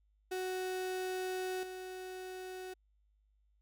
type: tone with level steps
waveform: 35% pulse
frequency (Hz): 371.2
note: F#4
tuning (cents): +6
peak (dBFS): -34 / -41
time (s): 0.31-2.74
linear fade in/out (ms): 10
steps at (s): 1.63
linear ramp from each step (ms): 2
effects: added 51 Hz sine -69 dBFS peak until 3.61 s